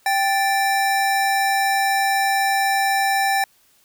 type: tone pair together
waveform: square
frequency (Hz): 784 / 1760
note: G5 / A6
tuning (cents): 0 / 0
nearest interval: octave + major second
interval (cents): 1400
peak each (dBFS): -19 / -23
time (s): 0.06-3.44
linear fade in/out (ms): 2
effects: white hiss -58 dBFS RMS until 3.84 s